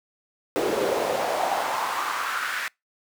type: noise with high-pass filter sweep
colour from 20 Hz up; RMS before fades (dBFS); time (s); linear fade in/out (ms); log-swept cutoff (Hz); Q
brown; -26; 0.56-2.68; 0; 390 to 1700; 3.4
effects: noise-tail reverb RT60 0.2 s tail -26 dB re dry